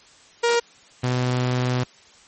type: tone pair in turn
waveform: sawtooth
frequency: 471.4 / 125.26 Hz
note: A#4 / B2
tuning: +19 / +25 cents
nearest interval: octave + major seventh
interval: 2294 cents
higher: first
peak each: -13 / -16 dBFS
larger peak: first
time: 0.43-0.6 / 1.03-1.84 s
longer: second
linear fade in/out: 10 ms
effects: white hiss -51 dBFS RMS until 2.27 s + MP3 32 kbps